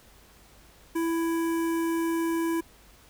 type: tone with notch filter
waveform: square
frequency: 331.4 Hz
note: E4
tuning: 9 cents sharp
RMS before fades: -27 dBFS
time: 0.95-2.61 s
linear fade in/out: 10 ms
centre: 4100 Hz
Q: 0.69
effects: added 50 Hz sine -59 dBFS peak until 3.09 s + pink hiss -56 dBFS RMS until 3.09 s